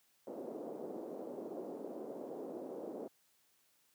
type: band-pass noise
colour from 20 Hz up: white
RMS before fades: -45 dBFS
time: 0.27-3.08 s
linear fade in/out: 2 ms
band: 250 to 540 Hz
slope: 24 dB/octave
effects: white hiss -73 dBFS RMS until 3.94 s + high-pass 100 Hz 12 dB/octave